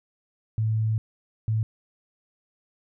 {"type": "tone bursts at uneven times", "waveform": "sine", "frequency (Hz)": 110, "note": "A2", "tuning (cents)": 0, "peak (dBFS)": -21, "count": 2, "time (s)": [[0.58, 0.98], [1.48, 1.63]], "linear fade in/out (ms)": 0, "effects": []}